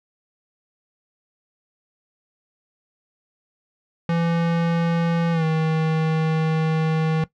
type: tone with pitch glide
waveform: square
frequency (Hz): 168.2 to 158.94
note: E3 to D#3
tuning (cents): +35 to +37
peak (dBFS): -19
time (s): 4.09-7.24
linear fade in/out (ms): 2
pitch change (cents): -98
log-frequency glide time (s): 5.32-5.44
effects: noise-tail reverb RT60 0.1 s tail -17 dB re dry + low-pass 3000 Hz 12 dB/octave